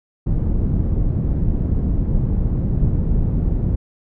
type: low-pass noise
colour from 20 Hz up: pink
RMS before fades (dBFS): -18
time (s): 0.26-3.76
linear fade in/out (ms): 10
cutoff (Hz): 190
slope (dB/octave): 12
effects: none